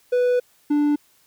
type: tone pair in turn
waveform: triangle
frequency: 493.9 / 293.7 Hz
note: B4 / D4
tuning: 0 / 0 cents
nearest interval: major sixth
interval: 900 cents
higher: first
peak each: -14 / -14 dBFS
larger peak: neither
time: 0.12-0.4 / 0.7-0.96 s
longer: first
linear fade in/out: 10 ms
effects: white hiss -59 dBFS RMS until 1.26 s